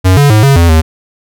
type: tone with pitch steps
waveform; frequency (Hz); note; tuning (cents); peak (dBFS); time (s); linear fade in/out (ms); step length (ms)
square; 93.1 / 143.1 / 107.4 / 138 / 84.8 / 79.7; F#2 / D3 / A2 / C#3 / E2 / D#2; +11 / -45 / -41 / -7 / +50 / +42; -4; 0.04-0.82; 20; 130
effects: none